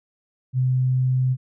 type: tone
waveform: sine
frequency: 128.5 Hz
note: C3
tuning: 31 cents flat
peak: -17 dBFS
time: 0.53-1.37 s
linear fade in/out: 50 ms
effects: none